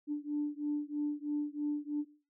sine beating tone pair, 293.4 / 296.5 Hz, D4 / D4, -2 / +17 cents, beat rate 3.1 Hz, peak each -34 / -35 dBFS, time 0.07-2.05 s, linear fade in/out 50 ms, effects noise-tail reverb RT60 0.4 s tail -19 dB re dry + tanh soft clip ceiling -25 dBFS

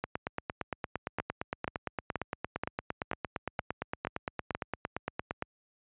two click trains, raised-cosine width 0.5 ms, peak -16 / -17 dBFS, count 8 / 48, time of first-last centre 1.2-4.549 / 0.04-5.424 s, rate 2.09 / 8.73 Hz, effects high-pass 60 Hz 12 dB/octave + resampled to 8000 Hz

